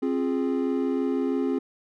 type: chord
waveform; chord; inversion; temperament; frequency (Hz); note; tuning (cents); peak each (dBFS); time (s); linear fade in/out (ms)
triangle; F minor; second; equal with one note detuned; 266 / 349.2 / 415.3; C4 / F4 / Ab4; +29 / 0 / 0; -23 / -28 / -27; 0.02-1.59; 10
effects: none